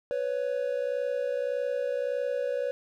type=tone pair together; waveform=triangle; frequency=496.3 / 558 Hz; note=B4 / C#5; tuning=+8 / +11 cents; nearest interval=major second; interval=203 cents; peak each=-28 dBFS; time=0.11-2.71 s; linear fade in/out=0 ms; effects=none